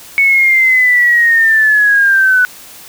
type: linear sweep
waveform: sine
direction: down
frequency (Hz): 2220 to 1482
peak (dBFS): -6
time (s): 0.18-2.45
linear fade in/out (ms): 0
effects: white hiss -35 dBFS RMS until 2.88 s